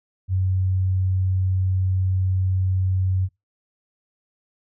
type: tone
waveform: sine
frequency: 93.6 Hz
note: F#2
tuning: 20 cents sharp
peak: -18 dBFS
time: 0.28-3.29 s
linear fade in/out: 50 ms
effects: noise-tail reverb RT60 0.2 s tail -23 dB re dry